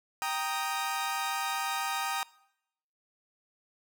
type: chord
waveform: sawtooth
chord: Eb major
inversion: first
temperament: equal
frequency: 784 / 932.3 / 1244.5 Hz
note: G5 / Bb5 / Eb6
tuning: 0 / 0 / 0 cents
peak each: -31 dBFS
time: 0.22-2.23 s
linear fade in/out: 0 ms
effects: noise-tail reverb RT60 0.8 s tail -22 dB re dry